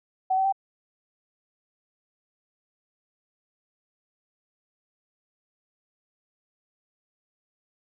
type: tone with pitch steps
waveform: sine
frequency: 754 / 766.7 / 779.7 Hz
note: F#5 / G5 / G5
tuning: +32 / -39 / -10 cents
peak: -20 dBFS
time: 0.3-0.525 s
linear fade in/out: 10 ms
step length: 75 ms
effects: none